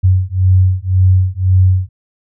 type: beating tone pair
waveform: sine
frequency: 92.1 / 94 Hz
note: F#2 / F#2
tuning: -7 / +28 cents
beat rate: 1.9 Hz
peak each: -11 dBFS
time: 0.03-1.89 s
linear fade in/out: 20 ms
effects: none